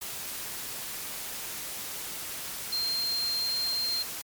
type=tone in noise; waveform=sine; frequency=4186 Hz; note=C8; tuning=in tune; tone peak=-27 dBFS; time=2.72-4.03 s; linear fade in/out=10 ms; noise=white; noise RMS=-37 dBFS; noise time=0.01-4.22 s; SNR=+7 dB; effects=MP3 96 kbps